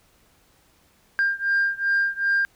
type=beating tone pair; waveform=sine; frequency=1597 / 1599.6 Hz; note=G6 / G6; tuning=+32 / +35 cents; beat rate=2.6 Hz; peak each=-21 / -22 dBFS; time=1.19-2.45 s; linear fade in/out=0 ms; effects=tanh soft clip ceiling -15 dBFS + pink hiss -60 dBFS RMS until 2.55 s